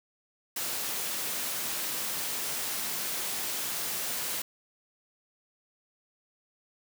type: high-pass noise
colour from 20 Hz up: white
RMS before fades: -33 dBFS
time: 0.56-4.42 s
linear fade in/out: 5 ms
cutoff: 130 Hz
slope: 12 dB/octave
effects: none